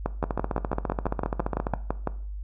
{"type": "two click trains", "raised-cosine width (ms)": 1, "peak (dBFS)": [-11, -12], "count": [13, 23], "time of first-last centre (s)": [[0.06, 2.073], [0.24, 1.737]], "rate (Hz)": [5.96, 14.7], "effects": ["noise-tail reverb RT60 0.5 s tail -17 dB re dry", "added 50 Hz sine -32 dBFS peak until 2.43 s"]}